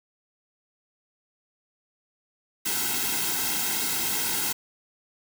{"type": "noise with comb filter", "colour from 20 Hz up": "white", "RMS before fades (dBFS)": -27, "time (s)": [2.65, 4.53], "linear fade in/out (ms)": 10, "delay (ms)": 1.7, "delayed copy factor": -0.9, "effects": []}